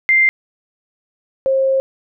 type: tone pair in turn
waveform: sine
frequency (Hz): 2093 / 534.2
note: C7 / C5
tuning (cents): 0 / +36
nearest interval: 2 octaves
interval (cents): 2364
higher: first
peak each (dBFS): -9 / -12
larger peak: first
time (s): 0.09-0.29 / 1.46-1.8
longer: second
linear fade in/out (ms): 0
effects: none